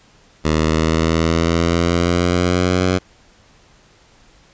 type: exponential sweep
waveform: 10% pulse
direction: up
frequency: 77.78 to 92.5 Hz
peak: -6 dBFS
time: 0.44-2.99 s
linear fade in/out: 20 ms
effects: pink hiss -51 dBFS RMS until 4.53 s + resampled to 16000 Hz